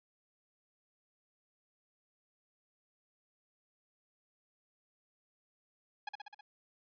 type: tone with echo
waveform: sawtooth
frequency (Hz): 830.6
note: G#5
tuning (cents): 0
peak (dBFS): -33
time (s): 6.07-6.09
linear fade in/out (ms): 5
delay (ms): 64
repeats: 5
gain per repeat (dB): -3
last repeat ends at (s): 6.41
effects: resampled to 11025 Hz